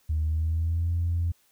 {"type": "tone with pitch glide", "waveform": "sine", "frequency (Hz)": [77.78, 85.31], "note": ["D#2", "F2"], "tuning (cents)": [0, -40], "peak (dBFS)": -22, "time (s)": [0.09, 1.32], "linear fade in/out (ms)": 10, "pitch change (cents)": 160, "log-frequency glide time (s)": [0.24, 0.91], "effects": ["tanh soft clip ceiling -19 dBFS", "white hiss -65 dBFS RMS until 1.51 s"]}